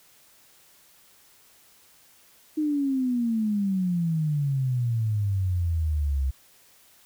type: exponential sweep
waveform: sine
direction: down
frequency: 311.1 to 65.2 Hz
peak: -22 dBFS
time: 2.57-6.31 s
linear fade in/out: 10 ms
effects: white hiss -57 dBFS RMS until 7.05 s